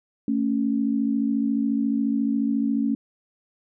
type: tone pair together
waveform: sine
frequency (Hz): 223.1 / 277.3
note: A3 / C#4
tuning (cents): +24 / +1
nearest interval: major third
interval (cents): 377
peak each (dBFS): -23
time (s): 0.28-2.95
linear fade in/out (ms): 2
effects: none